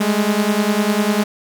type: beating tone pair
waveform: sawtooth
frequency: 203.9 / 213.9 Hz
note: G#3 / A3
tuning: -32 / -49 cents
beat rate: 10 Hz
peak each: -14 dBFS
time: 0-1.24 s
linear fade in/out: 10 ms
effects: none